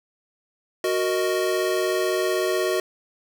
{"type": "chord", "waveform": "square", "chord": "D# minor", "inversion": "first", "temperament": "equal", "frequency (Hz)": [370, 466.2, 622.3], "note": ["F#4", "A#4", "D#5"], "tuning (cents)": [0, 0, 0], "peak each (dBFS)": [-24, -29, -27], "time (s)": [0.84, 2.8], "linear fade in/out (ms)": 2, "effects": []}